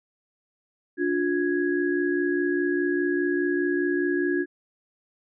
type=tone cluster; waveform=sine; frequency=290.9 / 355.8 / 1661 Hz; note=D4 / F4 / G#6; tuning=-16 / +32 / 0 cents; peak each=-26 / -24 / -30 dBFS; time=0.97-4.46 s; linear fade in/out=50 ms; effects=none